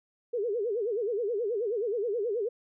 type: tone with vibrato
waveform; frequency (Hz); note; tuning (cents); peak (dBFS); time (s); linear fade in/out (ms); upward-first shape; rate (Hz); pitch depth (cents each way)
sine; 440; A4; 0; -27; 0.33-2.49; 10; sine; 9.4; 200
effects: none